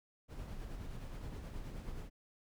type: noise with tremolo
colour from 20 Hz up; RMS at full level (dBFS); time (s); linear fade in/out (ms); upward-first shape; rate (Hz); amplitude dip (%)
brown; -43; 0.28-2.1; 50; sine; 9.5; 35
effects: none